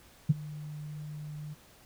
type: tone with ADSR envelope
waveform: sine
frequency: 150.3 Hz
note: D3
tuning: 40 cents sharp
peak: -16 dBFS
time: 0.29-1.55 s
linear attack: 12 ms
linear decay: 25 ms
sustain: -22 dB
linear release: 24 ms
effects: tanh soft clip ceiling -12 dBFS + pink hiss -58 dBFS RMS until 1.85 s